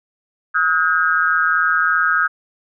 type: tone cluster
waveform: sine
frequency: 1273 / 1448 / 1611 Hz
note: D#6 / F#6 / G6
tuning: +39 / -38 / +47 cents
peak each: -18 dBFS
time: 0.54-2.28 s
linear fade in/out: 20 ms
effects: none